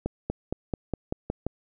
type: accelerating click train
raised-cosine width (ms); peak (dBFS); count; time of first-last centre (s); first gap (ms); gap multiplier
2; -14; 8; 0.06-1.466; 240; 0.94
effects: none